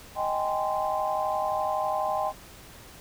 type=chord; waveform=sine; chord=Ab major seventh; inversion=second; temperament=just; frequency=623 / 778.7 / 830.6 / 1038.3 Hz; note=Eb5 / G5 / Ab5 / C6; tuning=+2 / -12 / 0 / -14 cents; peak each=-30 / -29 / -33 / -31 dBFS; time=0.15-2.33 s; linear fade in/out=50 ms; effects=pink hiss -48 dBFS RMS until 3 s